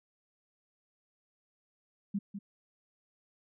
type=tone with echo; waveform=sine; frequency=200.4 Hz; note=G3; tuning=38 cents sharp; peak=-29 dBFS; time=2.14-2.19 s; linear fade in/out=10 ms; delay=200 ms; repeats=1; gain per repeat=-8 dB; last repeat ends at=2.39 s; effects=none